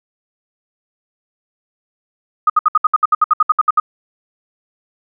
sine tone bursts, 1244.5 Hz, D#6, in tune, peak -7 dBFS, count 15, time 2.47-3.8 s, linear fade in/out 5 ms, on 28 ms, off 65 ms, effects none

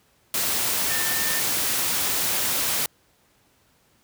sine tone in noise, 1799 Hz, A6, 38 cents sharp, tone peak -30 dBFS, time 0.9-1.4 s, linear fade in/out 2 ms, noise white, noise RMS -24 dBFS, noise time 0.34-2.86 s, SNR -9 dB, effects pink hiss -62 dBFS RMS until 4.03 s + high-pass 60 Hz 12 dB/octave

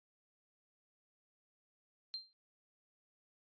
sine tone with exponential decay, 4161 Hz, C8, 10 cents flat, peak -36 dBFS, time 2.14-2.33 s, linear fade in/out 0 ms, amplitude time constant 40 ms, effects resampled to 11025 Hz

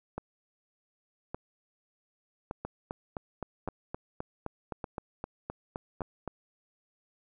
two click trains, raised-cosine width 1 ms, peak -21 / -21 dBFS, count 15 / 6, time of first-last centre 2.65-6.277 / 0.18-6.008 s, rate 3.86 / 0.858 Hz, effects none

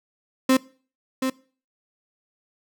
35% pulse tone with echo, 261.6 Hz, C4, in tune, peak -13 dBFS, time 0.49-0.57 s, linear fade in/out 5 ms, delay 730 ms, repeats 1, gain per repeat -7 dB, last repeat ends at 1.3 s, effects noise-tail reverb RT60 0.4 s tail -21 dB re dry

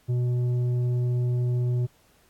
sine tone with tanh clipping, 123 Hz, B2, 7 cents flat, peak -23 dBFS, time 0.08-1.87 s, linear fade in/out 20 ms, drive 7 dB, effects pink hiss -62 dBFS RMS until 2.29 s + AAC 64 kbps

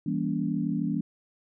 sine chord, E diminished seventh, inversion none, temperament just, 164.81 / 197.78 / 237.3 / 284.8 Hz, E3 / G3 / Bb3 / Db4, 0 / +16 / +31 / +47 cents, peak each -31 dBFS, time 0.06-1.01 s, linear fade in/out 5 ms, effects none

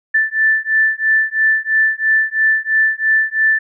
sine beating tone pair, 1761 / 1764 Hz, A6 / A6, +1 / +4 cents, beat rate 3 Hz, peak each -15 dBFS, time 0.14-3.59 s, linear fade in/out 10 ms, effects none

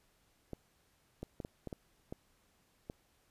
clicks, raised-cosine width 2 ms, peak -28 dBFS, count 8, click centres 0.533 / 1.23 / 1.402 / 1.449 / 1.673 / 1.728 / 2.125 / 2.899 s, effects pink hiss -72 dBFS RMS until 3.3 s + resampled to 32000 Hz

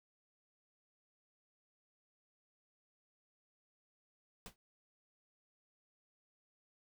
pink noise with exponential decay, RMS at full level -45 dBFS, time 4.46-4.56 s, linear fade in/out 1 ms, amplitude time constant 21 ms, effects none

